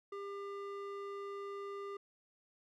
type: tone with band-pass filter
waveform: square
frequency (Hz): 400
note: G4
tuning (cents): +35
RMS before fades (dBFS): -44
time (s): 0.12-1.97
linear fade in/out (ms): 5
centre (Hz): 800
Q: 2.3
effects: none

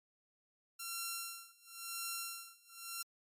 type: tone with tremolo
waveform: 5% pulse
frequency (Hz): 1365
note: F6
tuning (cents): -40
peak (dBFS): -27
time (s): 0.79-3.03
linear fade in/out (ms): 10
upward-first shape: sine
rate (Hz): 0.96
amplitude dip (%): 95
effects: AAC 48 kbps

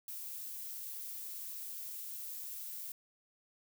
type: noise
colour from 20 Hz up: violet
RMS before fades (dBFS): -44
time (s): 0.08-2.92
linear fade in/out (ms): 2
effects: none

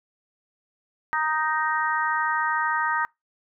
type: harmonic tone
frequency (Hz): 311.1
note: D#4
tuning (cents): 0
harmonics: 3 / 4 / 5 / 6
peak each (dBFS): -26 / -27 / -28 / -29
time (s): 1.13-3.05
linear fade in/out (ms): 0
effects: noise-tail reverb RT60 0.2 s tail -26 dB re dry

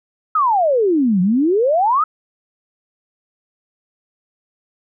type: exponential two-way sweep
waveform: sine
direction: down then up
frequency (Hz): 1314 to 174.6 to 1314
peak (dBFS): -12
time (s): 0.35-2.04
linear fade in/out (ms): 5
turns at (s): 1.21
effects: none

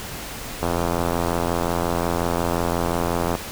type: click train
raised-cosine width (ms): 1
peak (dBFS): -8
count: 234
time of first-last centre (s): 0.63-3.352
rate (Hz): 85.6
effects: pink hiss -33 dBFS RMS until 3.51 s

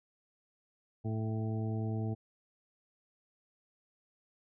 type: harmonic tone with a mistuned harmonic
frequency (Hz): 110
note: A2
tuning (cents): 0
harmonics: 1 / 2 / 3 / 4 / 6 / 7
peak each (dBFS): -33 / -39 / -43 / -45 / -49 / -50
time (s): 1.04-2.15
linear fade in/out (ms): 20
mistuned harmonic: 7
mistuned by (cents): +15
effects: none

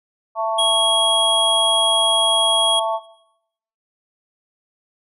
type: harmonic tone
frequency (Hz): 222.3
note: A3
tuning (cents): +18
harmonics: 3 / 4 / 5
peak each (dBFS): -22 / -23 / -24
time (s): 0.35-3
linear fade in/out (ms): 50
type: tone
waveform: square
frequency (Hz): 3300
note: G#7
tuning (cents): -12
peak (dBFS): -16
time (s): 0.58-2.8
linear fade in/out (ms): 10
effects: noise-tail reverb RT60 0.8 s tail -17 dB re dry + resampled to 32000 Hz

